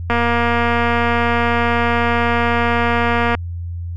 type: click train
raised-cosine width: 0.5 ms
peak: -3 dBFS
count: 768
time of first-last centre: 0.1-3.35 s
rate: 236 Hz
effects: added 86 Hz sine -23 dBFS peak until 3.96 s